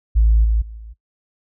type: tone with level steps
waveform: sine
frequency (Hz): 55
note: A1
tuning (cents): 0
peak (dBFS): -9 / -13 / -31 / -33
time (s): 0.15-0.94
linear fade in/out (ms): 20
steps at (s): 0.44 / 0.61 / 0.77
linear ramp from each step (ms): 10
effects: noise-tail reverb RT60 0.1 s tail -18 dB re dry + tanh soft clip ceiling -6 dBFS